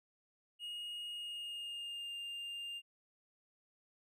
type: tone with pitch glide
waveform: triangle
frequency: 2869 to 2803 Hz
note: F7 to F7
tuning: +46 to +6 cents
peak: -40 dBFS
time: 0.59-2.82 s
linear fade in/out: 50 ms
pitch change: -40 cents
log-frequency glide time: 1.11-2.14 s
effects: none